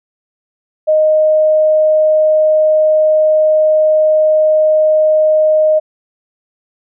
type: tone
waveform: sine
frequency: 620 Hz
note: D#5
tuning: 6 cents flat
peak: -7 dBFS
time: 0.87-5.8 s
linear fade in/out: 20 ms
effects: none